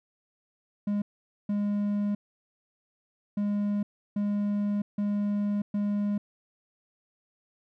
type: tone bursts at uneven times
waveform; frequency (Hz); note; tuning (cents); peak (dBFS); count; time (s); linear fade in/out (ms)
triangle; 205.1; G#3; -21; -23; 6; 0.87-1.02 / 1.49-2.15 / 3.37-3.83 / 4.16-4.82 / 4.98-5.62 / 5.74-6.18; 5
effects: none